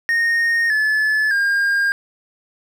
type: tone with pitch steps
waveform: triangle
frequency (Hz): 1851 / 1727 / 1611.4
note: A#6 / A6 / G6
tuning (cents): -13 / -33 / +47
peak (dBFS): -13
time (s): 0.09-1.92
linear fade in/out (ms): 0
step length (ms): 610
effects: none